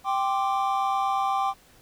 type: chord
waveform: triangle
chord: G suspended fourth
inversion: none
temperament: equal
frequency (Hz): 784 / 1046.5 / 1174.7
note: G5 / C6 / D6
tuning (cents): 0 / 0 / 0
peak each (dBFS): -23 / -28 / -26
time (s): 0.04-1.54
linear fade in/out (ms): 50
effects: pink hiss -56 dBFS RMS until 1.81 s